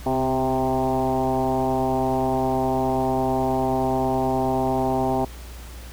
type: tone with frequency modulation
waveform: sine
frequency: 523.3 Hz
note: C5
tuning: in tune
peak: -19 dBFS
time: 0.06-5.25 s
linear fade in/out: 5 ms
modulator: 132 Hz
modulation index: 2.8
effects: added 60 Hz sine -36 dBFS peak until 5.92 s + pink hiss -44 dBFS RMS until 5.92 s